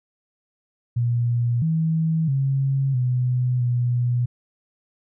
sine tone with pitch steps, 119.5 / 161.2 / 136 / 125.2 / 122.1 Hz, A#2 / E3 / C#3 / B2 / B2, +43 / -38 / -33 / +24 / -19 cents, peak -18 dBFS, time 0.96-4.26 s, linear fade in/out 10 ms, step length 660 ms, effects none

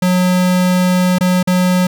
square tone with dropouts, 181.8 Hz, F#3, 30 cents flat, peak -11 dBFS, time 0.02-1.87 s, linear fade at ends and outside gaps 5 ms, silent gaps 1.185-1.208 / 1.429-1.473 s, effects none

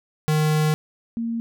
square / sine tone pair in turn, 153.9 / 230.6 Hz, D#3 / A#3, -19 / -19 cents, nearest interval perfect fifth, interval 700 cents, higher second, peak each -18 / -23 dBFS, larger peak first, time 0.28-0.74 / 1.17-1.4 s, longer first, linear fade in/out 0 ms, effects none

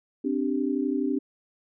sine chord, C suspended second, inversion none, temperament equal, 261.6 / 293.7 / 392 Hz, C4 / D4 / G4, 0 / 0 / 0 cents, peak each -27 / -27 / -31 dBFS, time 0.24-1.19 s, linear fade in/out 10 ms, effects none

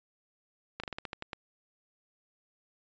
slowing click train, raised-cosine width 0.3 ms, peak -21 dBFS, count 9, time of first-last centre 0.8-1.332 s, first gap 36 ms, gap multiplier 1.17, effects resampled to 16000 Hz

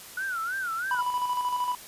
sine tone with vibrato, 1446 Hz, F#6, 40 cents flat, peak -28 dBFS, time 0.17-1.01 s, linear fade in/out 5 ms, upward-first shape sine, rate 3.1 Hz, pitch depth 160 cents each way
triangle tone with tremolo, 987.8 Hz, B5, in tune, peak -22 dBFS, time 0.91-1.75 s, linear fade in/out 2 ms, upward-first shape square, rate 13 Hz, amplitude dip 45%
effects white hiss -45 dBFS RMS until 1.87 s + resampled to 32000 Hz

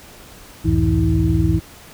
sine tone cluster, 66.5 / 87.4 / 107.2 / 163.4 / 322.1 Hz, C2 / F2 / A2 / E3 / E4, +29 / +2 / -45 / -15 / -40 cents, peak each -20 dBFS, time 0.64-1.6 s, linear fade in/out 20 ms, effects pink hiss -42 dBFS RMS until 1.93 s

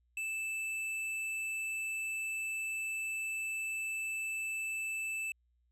sine tone with hard clipping, 2637 Hz, E7, in tune, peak -36 dBFS, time 0.17-5.32 s, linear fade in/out 2 ms, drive 13 dB, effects added 60 Hz sine -70 dBFS peak until 5.71 s + low-pass 12000 Hz 12 dB/octave

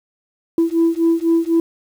sine beating tone pair, 330 / 334 Hz, E4 / E4, +2 / +23 cents, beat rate 4 Hz, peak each -15 dBFS, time 0.58-1.6 s, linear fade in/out 2 ms, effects tanh soft clip ceiling -8 dBFS + 7-bit

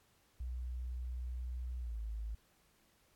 sine tone with pitch glide, 61.74 to 54.37 Hz, B1 to A1, 0 to -20 cents, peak -38 dBFS, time 0.4-2.35 s, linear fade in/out 5 ms, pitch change -220 cents, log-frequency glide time 1.8-1.99 s, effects pink hiss -71 dBFS RMS until 3.15 s + AAC 64 kbps

